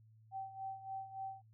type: tone with tremolo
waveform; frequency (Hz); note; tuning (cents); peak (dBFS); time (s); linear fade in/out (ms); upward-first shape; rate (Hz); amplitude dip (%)
sine; 773; G5; -24; -39; 0.31-1.42; 50; sine; 3.5; 75
effects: noise-tail reverb RT60 0.1 s tail -18 dB re dry + added 110 Hz sine -61 dBFS peak until 1.53 s